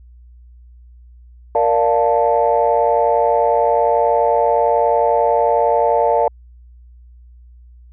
sine chord, Bb major seventh, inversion none, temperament equal, 466.2 / 587.3 / 698.5 / 880 Hz, Bb4 / D5 / F5 / A5, 0 / 0 / 0 / 0 cents, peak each -17 dBFS, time 1.55-6.28 s, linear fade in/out 2 ms, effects tanh soft clip ceiling -3 dBFS + added 60 Hz sine -40 dBFS peak until 7.92 s

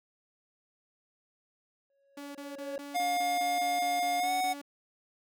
triangle tone with exponential growth, 554.4 Hz, C#5, in tune, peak -31 dBFS, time 1.9-2.78 s, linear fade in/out 1 ms, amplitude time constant 190 ms
sawtooth tone bursts, 284.9 Hz, C#4, 48 cents sharp, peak -37 dBFS, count 12, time 2.17-4.616 s, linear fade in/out 5 ms, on 180 ms, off 26 ms
square tone with pitch glide, 711 to 741.2 Hz, F5 to F#5, +31 to +3 cents, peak -28 dBFS, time 2.94-4.54 s, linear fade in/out 20 ms, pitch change +72 cents, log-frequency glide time 4.18-4.31 s
effects none

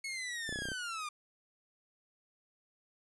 sawtooth linear sweep, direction down, 2202 to 1188 Hz, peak -34 dBFS, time 0.04-1.09 s, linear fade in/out 5 ms
clicks, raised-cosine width 2 ms, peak -29 dBFS, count 8, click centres 0.492 / 0.526 / 0.559 / 0.589 / 0.621 / 0.655 / 0.687 / 0.718 s
effects resampled to 24000 Hz + 11-bit

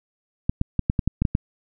clicks, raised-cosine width 5 ms, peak -7 dBFS, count 9, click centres 0.495 / 0.614 / 0.793 / 0.899 / 0.992 / 1.076 / 1.22 / 1.252 / 1.351 s, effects none

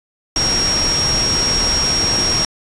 sine tone in noise, 5588 Hz, F8, in tune, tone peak -15 dBFS, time 0.36-2.45 s, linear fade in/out 2 ms, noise pink, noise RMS -21 dBFS, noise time 0.36-2.45 s, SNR +3 dB, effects resampled to 22050 Hz

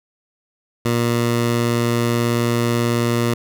15% pulse tone, 118.4 Hz, A#2, 27 cents sharp, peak -10 dBFS, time 0.85-3.34 s, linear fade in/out 5 ms, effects none

